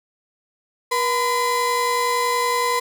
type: tone pair together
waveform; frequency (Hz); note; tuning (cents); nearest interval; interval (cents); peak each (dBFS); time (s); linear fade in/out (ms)
35% pulse; 480.9 / 1012.5; B4 / B5; -46 / +43; octave + minor second; 1289; -22 / -18; 0.91-2.8; 10
effects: none